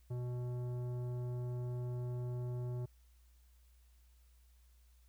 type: tone with tanh clipping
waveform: sine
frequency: 123.2 Hz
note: B2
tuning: 4 cents flat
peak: -39 dBFS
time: 0.1-2.86 s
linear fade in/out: 10 ms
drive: 13 dB
effects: added 60 Hz sine -62 dBFS peak until 5.08 s + white hiss -75 dBFS RMS until 5.08 s